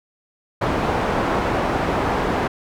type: low-pass noise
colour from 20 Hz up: white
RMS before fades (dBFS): -21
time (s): 0.61-2.48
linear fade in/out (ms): 10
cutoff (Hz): 910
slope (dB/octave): 12
effects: none